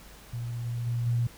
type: tone with level steps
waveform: sine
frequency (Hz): 119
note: A#2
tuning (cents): +36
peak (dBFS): -31 / -29 / -26 / -23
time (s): 0.33-1.27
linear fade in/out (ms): 5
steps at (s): 0.65 / 0.86 / 1.06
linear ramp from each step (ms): 10
effects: added 50 Hz sine -54 dBFS peak until 1.37 s + pink hiss -51 dBFS RMS until 1.37 s